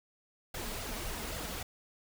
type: noise with flanger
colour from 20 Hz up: pink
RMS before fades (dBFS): -39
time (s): 0.54-1.63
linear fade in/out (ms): 5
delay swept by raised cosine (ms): 1.4 to 4.8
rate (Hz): 3.7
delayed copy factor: +0.65
effects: none